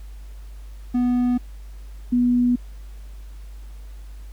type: tone pair in turn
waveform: triangle / sine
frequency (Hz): 246.3 / 244.7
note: B3 / B3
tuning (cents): -5 / -16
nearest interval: unison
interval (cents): 11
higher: first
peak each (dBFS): -15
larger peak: neither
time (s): 0.94-1.38 / 2.12-2.56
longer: neither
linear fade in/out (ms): 10
effects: added 50 Hz sine -35 dBFS peak until 4.32 s + pink hiss -55 dBFS RMS until 4.32 s